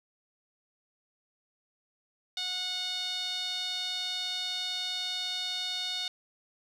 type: tone with band-pass filter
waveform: sawtooth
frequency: 731 Hz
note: F#5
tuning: 21 cents flat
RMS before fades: -34 dBFS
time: 2.37-6.08 s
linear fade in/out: 2 ms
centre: 3900 Hz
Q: 6.2
effects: none